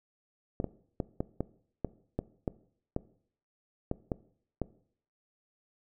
clicks, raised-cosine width 2 ms, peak -17 dBFS, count 12, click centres 0.601 / 0.643 / 1.002 / 1.205 / 1.406 / 1.847 / 2.19 / 2.478 / 2.964 / 3.914 / 4.118 / 4.617 s, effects noise-tail reverb RT60 0.6 s tail -19 dB re dry

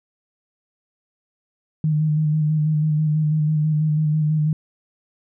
sine tone with vibrato, 153.5 Hz, D#3, 23 cents flat, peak -16 dBFS, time 1.84-4.53 s, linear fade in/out 2 ms, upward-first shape square, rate 6.1 Hz, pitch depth 24 cents each way, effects none

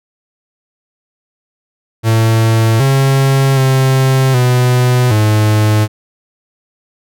45% pulse tone with pitch steps, 112.3 / 135.6 / 132.5 / 124.8 / 107 Hz, A2 / C#3 / C3 / B2 / A2, +36 / -38 / +22 / +19 / -48 cents, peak -8 dBFS, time 2.03-5.88 s, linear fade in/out 50 ms, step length 770 ms, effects none

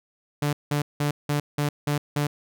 sawtooth tone bursts, 146.3 Hz, D3, 6 cents flat, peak -18 dBFS, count 7, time 0.42-2.27 s, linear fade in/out 5 ms, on 110 ms, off 180 ms, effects none

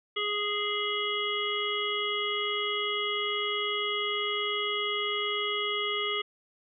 harmonic tone, 415.3 Hz, G#4, in tune, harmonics 1 / 3 / 5 / 7 / 8, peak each -34 / -34 / -34 / -34 / -34 dBFS, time 0.16-6.22 s, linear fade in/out 10 ms, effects none

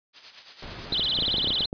blue noise with tremolo, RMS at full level -35 dBFS, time 0.13-1.17 s, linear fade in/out 50 ms, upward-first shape sine, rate 8.9 Hz, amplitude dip 60%
pink noise, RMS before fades -39 dBFS, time 0.62-1.66 s, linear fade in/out 5 ms
sine tone with vibrato, 3500 Hz, A7, 10 cents flat, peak -23 dBFS, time 0.92-1.66 s, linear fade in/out 5 ms, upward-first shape sine, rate 18 Hz, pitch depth 290 cents each way
clicks, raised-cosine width 2 ms, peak -19 dBFS, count 12, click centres 0.924 / 0.995 / 1.188 / 1.224 / 1.281 / 1.342 / 1.383 / 1.444 / 1.474 / 1.505 / 1.607 / 1.729 s
effects resampled to 11025 Hz

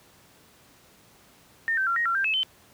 sine tone with pitch steps, 1819 / 1551 / 1373 / 1876 / 1364 / 1581 / 2595 / 3070 Hz, A#6 / G6 / F6 / A#6 / F6 / G6 / E7 / G7, -43 / -19 / -30 / +11 / -41 / +14 / -28 / -37 cents, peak -22 dBFS, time 1.68-2.432 s, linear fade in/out 0 ms, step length 94 ms, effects pink hiss -56 dBFS RMS until 2.73 s + high-pass 80 Hz 12 dB/octave

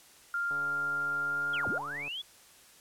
sine tone with pitch glide, 1396.9 to 1407.4 Hz, F6 to F6, 0 to +13 cents, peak -29 dBFS, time 0.34-1.78 s, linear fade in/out 2 ms, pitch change +13 cents, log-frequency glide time 1.2-1.57 s
click train, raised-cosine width 1 ms, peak -34 dBFS, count 227, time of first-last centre 0.51-2.079 s, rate 144 Hz
sine linear two-way sweep, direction down then up, 3479 to 73.8 to 3479 Hz, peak -35 dBFS, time 1.53-2.22 s, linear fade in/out 10 ms, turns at 1.68 s
effects white hiss -57 dBFS RMS until 2.8 s + low-pass 12000 Hz 12 dB/octave

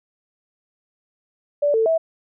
sine tone with pitch steps, 581 / 446.4 / 651 Hz, D5 / A4 / E5, -19 / +25 / -22 cents, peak -15 dBFS, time 1.62-1.98 s, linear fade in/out 10 ms, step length 120 ms, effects none

